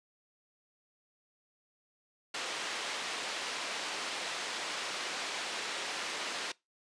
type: band-pass noise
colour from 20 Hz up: white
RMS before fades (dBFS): -38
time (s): 2.34-6.52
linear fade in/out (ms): 5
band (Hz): 340 to 4100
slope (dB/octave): 12
effects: noise-tail reverb RT60 0.2 s tail -22 dB re dry + resampled to 22050 Hz